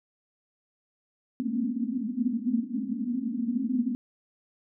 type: band-pass noise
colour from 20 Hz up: white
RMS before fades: -29 dBFS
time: 1.4-3.95 s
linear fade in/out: 0 ms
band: 220 to 260 Hz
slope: 96 dB/octave
effects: none